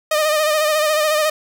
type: tone with vibrato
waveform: sawtooth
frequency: 613 Hz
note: D#5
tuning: 26 cents flat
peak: -11 dBFS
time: 0.11-1.3 s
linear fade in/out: 5 ms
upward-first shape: sine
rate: 14 Hz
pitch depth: 45 cents each way
effects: 7-bit